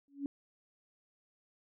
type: tone with exponential growth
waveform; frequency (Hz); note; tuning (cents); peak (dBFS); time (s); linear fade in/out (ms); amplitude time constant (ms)
sine; 280.8; C#4; +22; -30; 0.08-0.26; 1; 38
effects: none